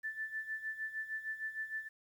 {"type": "tone with tremolo", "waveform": "sine", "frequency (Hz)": 1760, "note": "A6", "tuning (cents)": 0, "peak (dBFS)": -35, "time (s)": [0.03, 1.89], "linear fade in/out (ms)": 20, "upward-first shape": "sine", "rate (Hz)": 6.5, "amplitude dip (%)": 75, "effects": ["11-bit"]}